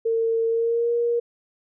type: tone with pitch glide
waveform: sine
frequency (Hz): 454.7 to 472.4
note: A#4 to A#4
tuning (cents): -43 to +23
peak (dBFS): -19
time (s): 0.05-1.2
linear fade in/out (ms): 10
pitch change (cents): +66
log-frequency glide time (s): 0.47-0.92
effects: none